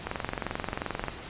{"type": "click train", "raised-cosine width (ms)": 0.5, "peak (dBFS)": -15, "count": 24, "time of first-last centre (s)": [0.07, 1.083], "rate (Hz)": 22.7, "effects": ["pink hiss -41 dBFS RMS until 1.29 s", "resampled to 8000 Hz"]}